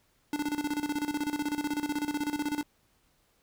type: tone with tremolo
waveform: square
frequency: 294.4 Hz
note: D4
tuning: 4 cents sharp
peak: -28 dBFS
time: 0.33-2.63 s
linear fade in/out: 2 ms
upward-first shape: square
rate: 16 Hz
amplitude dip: 75%
effects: pink hiss -69 dBFS RMS until 3.42 s